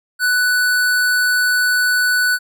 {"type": "tone", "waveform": "square", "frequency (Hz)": 1488, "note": "F#6", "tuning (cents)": 9, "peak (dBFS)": -14, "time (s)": [0.19, 2.39], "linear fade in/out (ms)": 50, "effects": []}